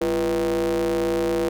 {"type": "ring-modulated tone", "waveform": "square", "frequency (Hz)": 74, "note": "D2", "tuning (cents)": 14, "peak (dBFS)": -18, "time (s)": [0.01, 1.49], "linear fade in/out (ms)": 5, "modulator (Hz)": 415, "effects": []}